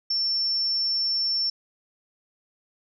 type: tone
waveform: sine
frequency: 5410 Hz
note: E8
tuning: 44 cents sharp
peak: -22 dBFS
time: 0.1-1.5 s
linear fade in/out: 5 ms
effects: none